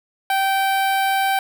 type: tone with notch filter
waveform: sawtooth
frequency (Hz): 777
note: G5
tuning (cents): -16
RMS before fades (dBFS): -19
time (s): 0.3-1.39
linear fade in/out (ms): 2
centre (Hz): 6400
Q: 0.98
effects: 9-bit